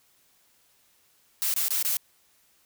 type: noise bursts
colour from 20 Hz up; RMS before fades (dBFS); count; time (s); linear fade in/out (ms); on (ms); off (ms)
blue; -26; 4; 1.42-1.969; 0; 120; 23
effects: white hiss -64 dBFS RMS until 2.65 s